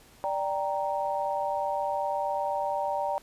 sine chord, G minor, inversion second, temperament equal, 587.3 / 784 / 932.3 Hz, D5 / G5 / Bb5, 0 / 0 / 0 cents, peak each -31 dBFS, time 0.24-3.18 s, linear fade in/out 0 ms, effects pink hiss -56 dBFS RMS until 3.22 s + resampled to 32000 Hz

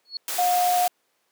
sine tone with exponential growth, 4358 Hz, C#8, 30 cents flat, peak -24 dBFS, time 0.05-0.17 s, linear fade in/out 2 ms, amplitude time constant 25 ms
white noise, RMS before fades -29 dBFS, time 0.28-0.88 s, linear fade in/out 2 ms
sine tone, 718 Hz, F5, 48 cents sharp, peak -18 dBFS, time 0.38-0.88 s, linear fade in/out 10 ms
effects pink hiss -69 dBFS RMS until 1.31 s + high-pass 400 Hz 12 dB/octave

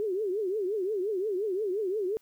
sine tone with vibrato, 398.7 Hz, G4, 29 cents sharp, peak -27 dBFS, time 0-2.17 s, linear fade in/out 0 ms, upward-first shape triangle, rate 5.7 Hz, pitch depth 220 cents each way, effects white hiss -67 dBFS RMS until 2.21 s

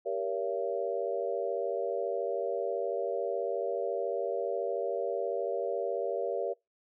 sine chord, G diminished seventh, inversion none, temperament just, 392 / 470.4 / 564.5 / 677.4 Hz, G4 / Bb4 / Db5 / Fb5, 0 / +16 / +31 / +47 cents, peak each -36 / -34 / -34 / -37 dBFS, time 0.05-6.54 s, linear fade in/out 20 ms, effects noise-tail reverb RT60 0.2 s tail -25 dB re dry

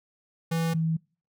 square / sine tone pair in turn, 164.81 / 161.89 Hz, E3 / E3, 0 / -31 cents, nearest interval unison, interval 31 cents, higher first, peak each -25 / -23 dBFS, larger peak second, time 0.51-0.74 / 0.74-0.97 s, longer neither, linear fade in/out 10 ms, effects noise-tail reverb RT60 0.4 s tail -26 dB re dry

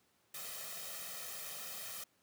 white noise with comb filter, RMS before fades -45 dBFS, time 0.34-2.04 s, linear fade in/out 5 ms, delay 1.6 ms, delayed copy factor +0.8, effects pink hiss -73 dBFS RMS until 2.22 s + high-pass 150 Hz 12 dB/octave

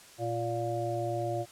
harmonic tone with a mistuned harmonic, 116.2 Hz, A#2, 5 cents flat, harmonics 1 / 3 / 5 / 6, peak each -35 / -35 / -35 / -35 dBFS, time 0.18-1.46 s, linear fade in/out 50 ms, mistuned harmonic 6, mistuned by +21 cents, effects white hiss -53 dBFS RMS until 1.51 s + low-pass 10000 Hz 12 dB/octave

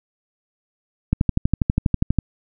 click train, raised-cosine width 5 ms, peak -4 dBFS, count 14, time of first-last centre 1.13-2.187 s, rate 12.3 Hz, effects none

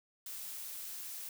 blue noise, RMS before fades -44 dBFS, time 0.26-1.29 s, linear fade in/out 2 ms, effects none

